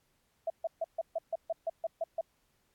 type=tone bursts; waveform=sine; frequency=659.3 Hz; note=E5; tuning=in tune; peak=-29 dBFS; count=11; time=0.47-2.211 s; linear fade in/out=5 ms; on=31 ms; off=140 ms; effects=pink hiss -74 dBFS RMS until 2.74 s + AAC 64 kbps